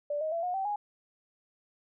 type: tone with pitch steps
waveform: sine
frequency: 585 / 627 / 672 / 720.2 / 771.9 / 827.3 Hz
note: D5 / D#5 / E5 / F#5 / G5 / G#5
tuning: -7 / +13 / +33 / -47 / -27 / -7 cents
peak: -29 dBFS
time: 0.1-0.76 s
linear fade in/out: 5 ms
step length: 110 ms
effects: none